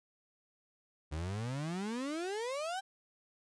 35% pulse exponential sweep, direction up, 73.42 to 796 Hz, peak -34 dBFS, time 1.11-2.81 s, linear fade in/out 20 ms, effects resampled to 22050 Hz

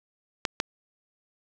clicks, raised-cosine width 0.2 ms, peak -7 dBFS, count 2, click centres 0.452 / 0.601 s, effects none

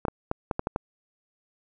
clicks, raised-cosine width 1 ms, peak -12 dBFS, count 7, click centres 0.052 / 0.083 / 0.314 / 0.512 / 0.594 / 0.671 / 0.761 s, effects none

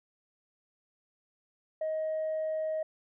sine tone, 629 Hz, D#5, 19 cents sharp, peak -28 dBFS, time 1.81-2.83 s, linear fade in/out 5 ms, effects tanh soft clip ceiling -27 dBFS

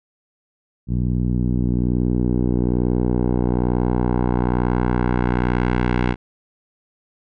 10% pulse tone with low-pass filter sweep, 61.1 Hz, B1, 18 cents flat, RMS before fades -19 dBFS, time 0.87-6.16 s, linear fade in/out 50 ms, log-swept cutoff 170 to 2400 Hz, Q 1.1, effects none

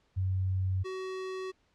sine / square tone pair in turn, 94 / 376 Hz, F#2 / F#4, +28 / +28 cents, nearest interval 2 octaves, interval 2400 cents, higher second, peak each -27 / -36 dBFS, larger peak first, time 0.16-0.84 / 0.84-1.52 s, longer neither, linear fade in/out 20 ms, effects pink hiss -71 dBFS RMS until 1.74 s + low-pass 5000 Hz 12 dB/octave

